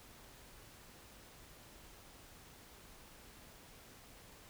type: silence
effects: pink hiss -58 dBFS RMS until 4.49 s